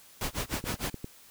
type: noise with tremolo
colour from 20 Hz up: pink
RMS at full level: -31 dBFS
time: 0.21-0.9 s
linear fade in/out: 2 ms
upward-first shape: sine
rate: 6.6 Hz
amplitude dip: 100%
type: click train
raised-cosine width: 3 ms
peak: -23 dBFS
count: 6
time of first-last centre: 0.54-1.044 s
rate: 9.92 Hz
effects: white hiss -55 dBFS RMS until 1.3 s